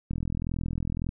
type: click train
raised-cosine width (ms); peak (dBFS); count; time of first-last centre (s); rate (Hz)
5; -18; 42; 0.11-1.091; 41.8
effects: none